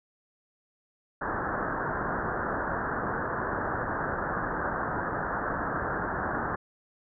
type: low-pass noise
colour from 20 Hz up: white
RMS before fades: -31 dBFS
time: 1.21-6.56 s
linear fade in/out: 10 ms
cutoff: 1700 Hz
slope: 96 dB/octave
effects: none